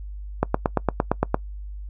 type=click train; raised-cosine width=1 ms; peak=-4 dBFS; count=9; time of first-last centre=0.43-1.344 s; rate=8.75 Hz; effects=noise-tail reverb RT60 0.1 s tail -23 dB re dry + added 50 Hz sine -32 dBFS peak until 1.89 s